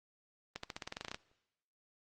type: accelerating click train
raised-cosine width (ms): 0.2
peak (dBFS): -22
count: 13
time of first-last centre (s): 0.56-1.145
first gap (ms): 74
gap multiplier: 0.92
effects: noise-tail reverb RT60 0.9 s tail -20 dB re dry + Opus 24 kbps

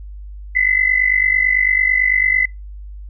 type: tone pair together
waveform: sine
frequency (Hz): 2000 / 2049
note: B6 / C7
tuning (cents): +21 / -37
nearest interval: unison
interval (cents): 42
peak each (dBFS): -15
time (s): 0.55-2.46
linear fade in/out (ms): 10
effects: noise-tail reverb RT60 0.2 s tail -26 dB re dry + added 50 Hz sine -30 dBFS peak until 3.09 s

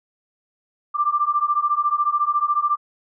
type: beating tone pair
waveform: sine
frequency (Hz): 1174.7 / 1188.7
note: D6 / D6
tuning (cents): 0 / +21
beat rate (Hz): 14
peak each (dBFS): -21 / -20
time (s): 0.94-2.77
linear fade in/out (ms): 20
effects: none

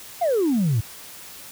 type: exponential sweep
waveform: sine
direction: down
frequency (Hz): 740 to 101.6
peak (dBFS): -16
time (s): 0.21-0.81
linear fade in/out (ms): 10
effects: tanh soft clip ceiling -15 dBFS + white hiss -41 dBFS RMS until 1.51 s

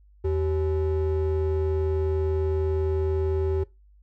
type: ring-modulated tone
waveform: triangle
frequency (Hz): 233.1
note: A#3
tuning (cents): 0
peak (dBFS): -17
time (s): 0.24-3.64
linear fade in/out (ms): 10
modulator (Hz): 152
effects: noise-tail reverb RT60 0.2 s tail -20 dB re dry + added 50 Hz sine -52 dBFS peak until 4.02 s

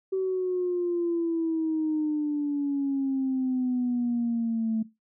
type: exponential sweep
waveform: sine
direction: down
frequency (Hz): 382.3 to 220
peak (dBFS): -23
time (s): 0.12-4.83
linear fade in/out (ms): 10
effects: noise-tail reverb RT60 0.2 s tail -17 dB re dry + tanh soft clip ceiling -19 dBFS

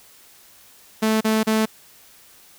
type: tone bursts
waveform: sawtooth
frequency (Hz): 218.9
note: A3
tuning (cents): -9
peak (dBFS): -13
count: 3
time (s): 1.02-1.658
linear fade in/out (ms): 10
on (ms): 190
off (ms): 34
effects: white hiss -50 dBFS RMS until 2.58 s

